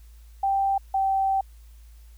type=tone pair in turn; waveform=sine; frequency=784 / 775.4 Hz; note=G5 / G5; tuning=0 / -19 cents; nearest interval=unison; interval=19 cents; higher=first; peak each=-20 / -20 dBFS; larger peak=neither; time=0.43-0.78 / 0.94-1.41 s; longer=second; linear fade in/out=5 ms; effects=added 56 Hz sine -45 dBFS peak until 2.17 s + white hiss -62 dBFS RMS until 2.17 s